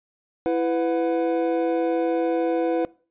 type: tone cluster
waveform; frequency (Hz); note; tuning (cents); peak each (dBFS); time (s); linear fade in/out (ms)
triangle; 332.5 / 499 / 729; E4 / B4 / F#5; +15 / +18 / -26; -21 / -21 / -27; 0.46-2.85; 0
effects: noise-tail reverb RT60 0.4 s tail -22 dB re dry + resampled to 8000 Hz